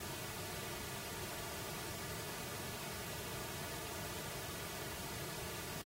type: noise with comb filter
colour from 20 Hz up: pink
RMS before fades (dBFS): -45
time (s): 0-5.82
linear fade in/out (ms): 5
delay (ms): 3.8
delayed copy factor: -0.55
effects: high-pass 80 Hz 12 dB/octave + AAC 48 kbps